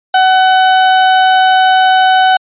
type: tone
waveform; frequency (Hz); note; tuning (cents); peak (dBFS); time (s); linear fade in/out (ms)
35% pulse; 751; F#5; +26; -4; 0.14-2.37; 5
effects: resampled to 8000 Hz